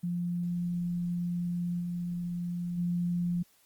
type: tone with level steps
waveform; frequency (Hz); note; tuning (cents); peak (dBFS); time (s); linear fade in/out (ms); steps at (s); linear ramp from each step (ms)
sine; 174.61; F3; 0; -29 / -31 / -27; 0.03-3.43; 10; 1.79 / 2.77; 20
effects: white hiss -65 dBFS RMS until 3.65 s + Opus 24 kbps